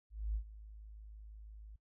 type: tone with ADSR envelope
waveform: sine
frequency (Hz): 53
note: G#1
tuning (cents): +36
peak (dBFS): -32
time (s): 0.1-1.76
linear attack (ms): 250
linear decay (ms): 84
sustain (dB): -17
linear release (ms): 6
effects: noise-tail reverb RT60 0.1 s tail -22 dB re dry